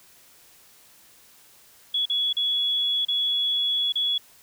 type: tone with dropouts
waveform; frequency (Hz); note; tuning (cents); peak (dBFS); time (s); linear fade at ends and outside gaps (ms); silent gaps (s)
sine; 3376; G#7; +28; -21; 1.94-4.18; 5; 2.056-2.098 / 2.329-2.367 / 3.051-3.084 / 3.923-3.955
effects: white hiss -54 dBFS RMS until 4.42 s